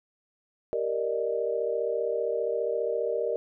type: chord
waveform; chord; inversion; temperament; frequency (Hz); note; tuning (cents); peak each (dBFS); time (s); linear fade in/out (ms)
sine; Eb major seventh; first; equal; 392 / 466.2 / 587.3 / 622.3; G4 / Bb4 / D5 / Eb5; 0 / 0 / 0 / 0; -34 / -28 / -33 / -33; 0.73-3.36; 0
effects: none